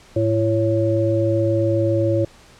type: tone cluster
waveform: sine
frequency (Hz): 107.7 / 337.4 / 555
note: A2 / E4 / C#5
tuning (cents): -37 / +40 / +2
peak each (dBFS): -20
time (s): 0.16-2.25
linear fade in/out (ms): 5
effects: pink hiss -48 dBFS RMS until 2.59 s + low-pass 8000 Hz 12 dB/octave